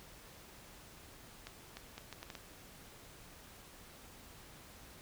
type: accelerating click train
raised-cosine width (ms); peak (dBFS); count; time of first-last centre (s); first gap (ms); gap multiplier
0.2; -28; 7; 1.47-2.352; 300; 0.7
effects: pink hiss -56 dBFS RMS until 5.01 s